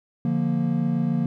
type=chord; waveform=triangle; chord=Bb major; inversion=first; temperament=equal; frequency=146.83 / 174.61 / 233.1 Hz; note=D3 / F3 / Bb3; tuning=0 / 0 / 0 cents; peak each=-24 / -23 / -22 dBFS; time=0.25-1.26 s; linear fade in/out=2 ms; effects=none